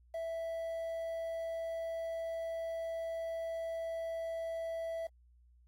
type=tone with quantisation; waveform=triangle; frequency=659.3 Hz; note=E5; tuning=in tune; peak=-34 dBFS; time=0.14-5.07 s; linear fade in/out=5 ms; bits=10; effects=added 60 Hz sine -61 dBFS peak until 5.67 s + AAC 48 kbps